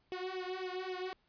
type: tone with flanger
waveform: sawtooth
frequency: 370 Hz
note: F#4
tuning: in tune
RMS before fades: -40 dBFS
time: 0.12-1.13 s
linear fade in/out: 0 ms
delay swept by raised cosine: 0.33 to 2.43 ms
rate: 3.8 Hz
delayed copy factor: +1
effects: pink hiss -74 dBFS RMS until 1.28 s + resampled to 11025 Hz